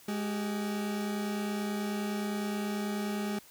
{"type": "tone pair together", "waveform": "40% pulse", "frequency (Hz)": [208.2, 386.9], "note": ["G#3", "G4"], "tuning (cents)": [5, -23], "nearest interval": "major seventh", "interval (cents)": 1072, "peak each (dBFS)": [-31, -39], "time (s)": [0.08, 3.39], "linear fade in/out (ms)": 5, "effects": ["white hiss -56 dBFS RMS until 3.5 s"]}